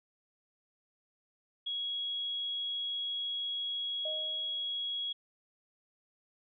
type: tone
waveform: sine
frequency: 3322 Hz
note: G#7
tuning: in tune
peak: -33 dBFS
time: 1.66-5.13 s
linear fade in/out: 10 ms
type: tone with exponential decay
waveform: sine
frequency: 622.3 Hz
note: D#5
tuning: in tune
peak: -36 dBFS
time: 4.05-4.84 s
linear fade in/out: 5 ms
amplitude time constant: 170 ms
effects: none